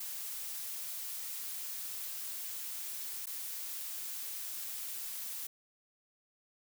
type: noise with dropouts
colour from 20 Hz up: blue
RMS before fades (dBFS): -41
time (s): 0-5.47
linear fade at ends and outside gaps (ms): 5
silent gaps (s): 3.259-3.268
effects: none